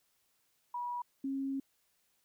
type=tone pair in turn; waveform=sine; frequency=970 / 271.4 Hz; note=B5 / C#4; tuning=-31 / -36 cents; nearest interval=octave + minor seventh; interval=2205 cents; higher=first; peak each=-35 / -33 dBFS; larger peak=second; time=0.74-1.02 / 1.24-1.6 s; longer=second; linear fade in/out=5 ms; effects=white hiss -75 dBFS RMS until 2.24 s